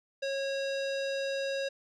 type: tone with low-pass filter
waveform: square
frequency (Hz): 547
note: C#5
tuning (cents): -23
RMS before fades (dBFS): -33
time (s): 0.22-1.69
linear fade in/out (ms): 10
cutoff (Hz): 4700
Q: 1.8
effects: none